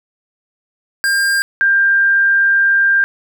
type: tone pair in turn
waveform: square / sine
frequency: 1602 / 1591.9 Hz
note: G6 / G6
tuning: +37 / +26 cents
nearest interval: unison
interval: 11 cents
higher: first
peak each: -13 / -9 dBFS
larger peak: second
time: 1.04-1.42 / 1.61-3.04 s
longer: second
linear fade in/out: 0 ms
effects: none